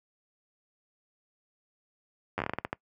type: slowing click train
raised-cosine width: 0.5 ms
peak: -15 dBFS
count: 11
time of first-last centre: 2.38-2.729 s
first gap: 10 ms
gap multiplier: 1.26
effects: noise-tail reverb RT60 0.1 s tail -23 dB re dry + high-pass 80 Hz 12 dB/octave